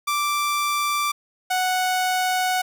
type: tone pair in turn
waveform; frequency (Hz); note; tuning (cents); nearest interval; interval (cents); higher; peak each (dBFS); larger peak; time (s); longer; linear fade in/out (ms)
sawtooth; 1173 / 738.9; D6 / F#5; -2 / -3; minor sixth; 801; first; -17 / -16; second; 0.07-1.12 / 1.5-2.62; second; 10
effects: none